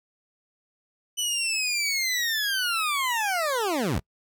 20% pulse linear sweep, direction down, 3000 to 46.25 Hz, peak -19 dBFS, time 1.17-4 s, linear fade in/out 20 ms, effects noise-tail reverb RT60 0.1 s tail -26 dB re dry

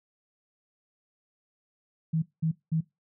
sine tone bursts, 160.6 Hz, E3, 45 cents flat, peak -23 dBFS, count 3, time 2.13-2.809 s, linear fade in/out 10 ms, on 93 ms, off 200 ms, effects noise-tail reverb RT60 0.2 s tail -20 dB re dry

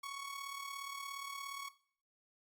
sawtooth tone with amplitude modulation, 1112 Hz, C#6, 5 cents sharp, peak -36 dBFS, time 0.03-1.69 s, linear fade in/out 10 ms, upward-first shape sine, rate 37.1 Hz, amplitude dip 55%, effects noise-tail reverb RT60 0.5 s tail -17 dB re dry + Opus 48 kbps

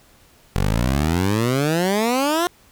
15% pulse exponential sweep, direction up, 45.49 to 360 Hz, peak -11 dBFS, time 0.56-2.47 s, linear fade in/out 0 ms, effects pink hiss -53 dBFS RMS until 2.71 s

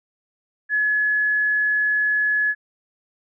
sine tone, 1700 Hz, G#6, 40 cents sharp, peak -17 dBFS, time 0.69-2.55 s, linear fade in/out 50 ms, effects none

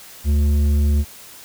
triangle tone with tanh clipping, 72.9 Hz, D2, 12 cents flat, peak -15 dBFS, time 0.24-1.05 s, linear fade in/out 50 ms, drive 13 dB, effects white hiss -41 dBFS RMS until 1.44 s

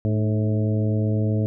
harmonic tone with a mistuned harmonic, 108 Hz, A2, 32 cents flat, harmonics 1 / 2 / 3 / 4 / 5 / 6, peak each -20 / -26 / -30 / -32 / -34 / -36 dBFS, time 0.05-1.46 s, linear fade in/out 0 ms, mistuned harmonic 3, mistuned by -60 cents, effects none

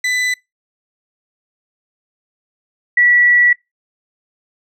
40% pulse / sine tone pair in turn, 1996 / 1945.9 Hz, B6 / B6, +18 / -26 cents, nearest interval unison, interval 44 cents, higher first, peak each -14 / -8 dBFS, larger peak second, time 0.04-0.34 / 2.97-3.53 s, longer second, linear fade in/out 5 ms, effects noise-tail reverb RT60 0.2 s tail -24 dB re dry + low-pass 9000 Hz 12 dB/octave

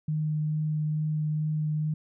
sine tone with vibrato, 153.4 Hz, D#3, 24 cents flat, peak -25 dBFS, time 0.08-1.94 s, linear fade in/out 5 ms, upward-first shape triangle, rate 2.3 Hz, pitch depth 11 cents each way, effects none

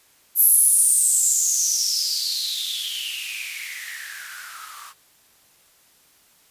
violet noise with band-pass filter sweep, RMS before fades -22 dBFS, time 0.35-4.94 s, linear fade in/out 50 ms, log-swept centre 12000 to 1100 Hz, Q 9, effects white hiss -57 dBFS RMS until 6.5 s + resampled to 32000 Hz

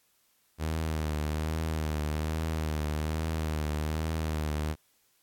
sawtooth tone with vibrato, 77.78 Hz, D#2, in tune, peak -25 dBFS, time 0.58-4.76 s, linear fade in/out 50 ms, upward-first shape triangle, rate 1.2 Hz, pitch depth 60 cents each way, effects white hiss -69 dBFS RMS until 5.22 s + AAC 64 kbps

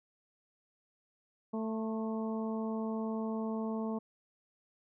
harmonic tone with a mistuned harmonic, 221.5 Hz, A3, 12 cents sharp, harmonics 1 / 2 / 3 / 4 / 5, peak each -34 / -40 / -44 / -46 / -48 dBFS, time 1.53-3.99 s, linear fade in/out 10 ms, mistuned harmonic 5, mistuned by -27 cents, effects none

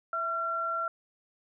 sine tone pair together, 660 / 1365 Hz, E5 / F6, +2 / -40 cents, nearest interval octave + minor second, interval 1258 cents, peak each -37 / -29 dBFS, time 0.13-0.88 s, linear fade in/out 2 ms, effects none

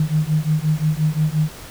sine beating tone pair, 151.7 / 157.4 Hz, D#3 / D#3, -44 / +20 cents, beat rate 5.7 Hz, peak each -19 dBFS, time 0-1.49 s, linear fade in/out 2 ms, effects pink hiss -38 dBFS RMS until 1.7 s

